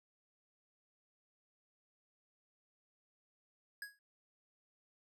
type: tone with exponential decay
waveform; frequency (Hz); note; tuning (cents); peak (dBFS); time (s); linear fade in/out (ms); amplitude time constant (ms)
square; 1661.2; G#6; 0; -40; 3.82-3.99; 2; 36
effects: none